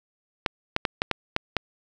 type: clicks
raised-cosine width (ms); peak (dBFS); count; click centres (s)
0.3; -6; 7; 0.462 / 0.764 / 0.852 / 1.019 / 1.113 / 1.364 / 1.567
effects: none